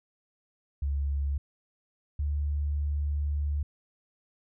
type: tone pair in turn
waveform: sine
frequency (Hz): 70.3 / 72.93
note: C#2 / D2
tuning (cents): +25 / -12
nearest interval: minor second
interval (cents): 63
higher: second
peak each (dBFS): -26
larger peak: neither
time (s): 0.82-1.38 / 2.19-3.63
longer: second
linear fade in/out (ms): 5
effects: none